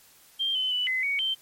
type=tone with pitch steps; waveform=sine; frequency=3175 / 3045 / 2976 / 2037 / 2239 / 3117 Hz; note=G7 / F#7 / F#7 / C7 / C#7 / G7; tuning=+21 / +49 / +9 / -47 / +17 / -11 cents; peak=-24 dBFS; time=0.39-1.35 s; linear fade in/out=20 ms; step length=160 ms; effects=white hiss -56 dBFS RMS until 1.41 s + MP3 64 kbps